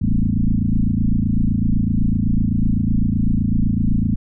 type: tone with frequency modulation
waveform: sine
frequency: 110 Hz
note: A2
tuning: in tune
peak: -14 dBFS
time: 0.01-4.16 s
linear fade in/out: 10 ms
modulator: 27.9 Hz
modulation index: 4.9
effects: none